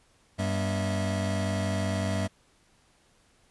square tone cluster, 96.9 / 194.4 / 239.4 / 648 Hz, G2 / G3 / A#3 / E5, -20 / -14 / +46 / -30 cents, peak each -30 / -33 / -37 / -35 dBFS, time 0.38-2.28 s, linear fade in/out 20 ms, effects pink hiss -64 dBFS RMS until 3.5 s + resampled to 24000 Hz

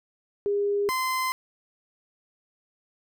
sine / 30% pulse tone pair in turn, 406.1 / 1033.7 Hz, G#4 / C6, -39 / -21 cents, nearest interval octave + major third, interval 1618 cents, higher second, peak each -22 dBFS, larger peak neither, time 0.46-0.89 / 0.89-1.32 s, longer neither, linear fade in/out 0 ms, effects none

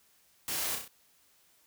white noise with echo, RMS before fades -35 dBFS, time 0.48-0.75 s, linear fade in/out 0 ms, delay 32 ms, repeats 4, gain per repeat -4 dB, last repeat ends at 0.878 s, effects white hiss -66 dBFS RMS until 1.66 s

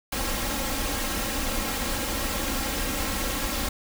pink noise with comb filter, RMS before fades -28 dBFS, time 0.12-3.69 s, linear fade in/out 5 ms, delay 3.7 ms, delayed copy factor +0.75, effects none

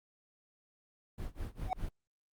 brown noise with tremolo, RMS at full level -37 dBFS, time 1.18-1.89 s, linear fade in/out 5 ms, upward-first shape sine, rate 4.9 Hz, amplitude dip 95%
triangle tone with exponential growth, 746 Hz, F#5, 14 cents sharp, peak -24 dBFS, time 1.65-1.73 s, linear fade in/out 1 ms, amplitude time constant 17 ms
effects Opus 32 kbps

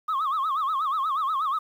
sine tone with vibrato, 1174.7 Hz, D6, in tune, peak -21 dBFS, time 0.08-1.59 s, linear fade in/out 10 ms, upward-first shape sine, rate 8.3 Hz, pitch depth 180 cents each way, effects tanh soft clip ceiling -21 dBFS + 9-bit

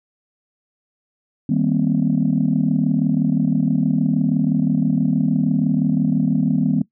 sine chord, C minor seventh, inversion first, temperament just, 156.98 / 196.22 / 235.5 / 261.6 Hz, Eb3 / G3 / Bb3 / C4, +16 / +2 / +18 / 0 cents, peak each -20 dBFS, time 1.49-6.82 s, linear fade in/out 5 ms, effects noise-tail reverb RT60 0.1 s tail -20 dB re dry + tanh soft clip ceiling -7 dBFS

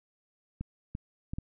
clicks, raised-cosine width 5 ms, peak -23 dBFS, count 4, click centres 0.61 / 0.951 / 1.335 / 1.385 s, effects none

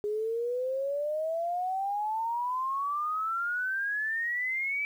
sine exponential sweep, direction up, 412 to 2322 Hz, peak -28 dBFS, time 0.04-4.85 s, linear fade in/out 0 ms, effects 10-bit

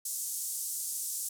pink band-pass noise, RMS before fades -36 dBFS, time 0.05-1.29 s, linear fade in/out 5 ms, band 6900 to 13000 Hz, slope 24 dB/octave, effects none

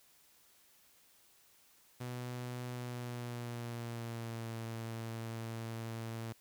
sawtooth tone with pitch glide, 123.47 to 113.88 Hz, B2 to A#2, 0 to -40 cents, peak -36 dBFS, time 2-6.33 s, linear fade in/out 10 ms, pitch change -140 cents, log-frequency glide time 2.72-4.53 s, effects white hiss -66 dBFS RMS until 6.4 s

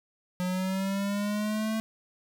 square linear sweep, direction up, 180.2 to 221.9 Hz, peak -28 dBFS, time 0.4-1.8 s, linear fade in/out 0 ms, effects none

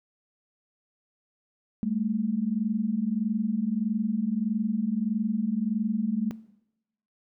sine tone pair together, 201.3 / 222.9 Hz, G3 / A3, +46 / +23 cents, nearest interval major second, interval 177 cents, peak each -29 / -27 dBFS, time 1.83-6.31 s, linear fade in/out 0 ms, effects noise-tail reverb RT60 0.9 s tail -18 dB re dry

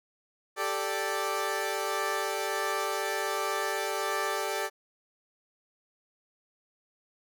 15% pulse chord, G suspended second, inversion none, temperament equal, 392 / 440 / 587.3 Hz, G4 / A4 / D5, 0 / 0 / 0 cents, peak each -27 dBFS, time 0.56-4.7 s, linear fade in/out 50 ms, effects none

